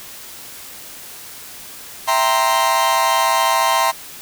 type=chord; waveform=40% pulse; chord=C dominant seventh; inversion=first; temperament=equal; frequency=659.3 / 784 / 932.3 / 1046.5 Hz; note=E5 / G5 / Bb5 / C6; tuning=0 / 0 / 0 / 0 cents; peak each=-21 / -21 / -18 / -17 dBFS; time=2.07-3.92 s; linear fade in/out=20 ms; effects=white hiss -36 dBFS RMS until 4.21 s